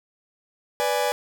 40% pulse chord, G# diminished, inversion first, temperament equal, 493.9 / 587.3 / 830.6 Hz, B4 / D5 / G#5, 0 / 0 / 0 cents, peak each -25 / -25 / -25 dBFS, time 0.8-1.12 s, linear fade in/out 0 ms, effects none

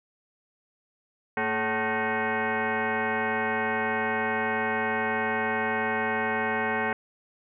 sine tone with frequency modulation, 554.4 Hz, C#5, in tune, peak -24 dBFS, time 1.37-6.93 s, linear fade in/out 2 ms, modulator 328 Hz, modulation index 4.9, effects none

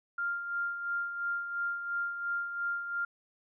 sine tone with tremolo, 1396.9 Hz, F6, in tune, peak -29 dBFS, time 0.18-3.05 s, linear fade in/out 5 ms, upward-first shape sine, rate 2.9 Hz, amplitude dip 55%, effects none

